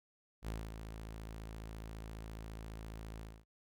sawtooth tone with ADSR envelope, 54.6 Hz, A1, 13 cents flat, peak -34 dBFS, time 0.42-3.45 s, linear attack 57 ms, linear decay 220 ms, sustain -7 dB, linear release 240 ms, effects none

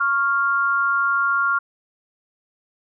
sine tone pair together, 1108.7 / 1396.9 Hz, C#6 / F6, 0 / 0 cents, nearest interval major third, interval 400 cents, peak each -22 / -18 dBFS, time 0-1.59 s, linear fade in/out 10 ms, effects none

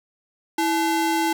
square ring-modulated tone, 594 Hz, D5, 20 cents sharp, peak -17 dBFS, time 0.58-1.33 s, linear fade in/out 5 ms, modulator 266 Hz, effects none

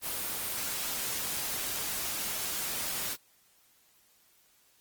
white noise, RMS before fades -34 dBFS, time 0.01-3.17 s, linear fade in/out 50 ms, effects white hiss -65 dBFS RMS until 4.8 s + Opus 24 kbps

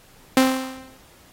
sawtooth tone with exponential decay, 261.6 Hz, C4, in tune, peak -7 dBFS, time 0.37-0.97 s, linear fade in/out 2 ms, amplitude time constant 130 ms, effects pink hiss -52 dBFS RMS until 1.32 s + AAC 48 kbps

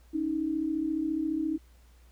sine tone pair together, 282.1 / 316.6 Hz, C#4 / D#4, +30 / +30 cents, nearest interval major second, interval 200 cents, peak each -33 / -28 dBFS, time 0.13-1.58 s, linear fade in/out 20 ms, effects added 60 Hz sine -54 dBFS peak until 2.11 s + pink hiss -65 dBFS RMS until 2.11 s

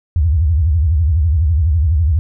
sine tone with vibrato, 78.6 Hz, D#2, 18 cents sharp, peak -10 dBFS, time 0.16-2.19 s, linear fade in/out 0 ms, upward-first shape sine, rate 12 Hz, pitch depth 230 cents each way, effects none

